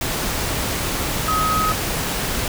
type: tone in noise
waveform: sine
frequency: 1267 Hz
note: D#6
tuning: 31 cents sharp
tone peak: -18 dBFS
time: 1.28-1.72 s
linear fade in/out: 2 ms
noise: pink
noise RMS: -23 dBFS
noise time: 0.01-2.48 s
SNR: +2 dB
effects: none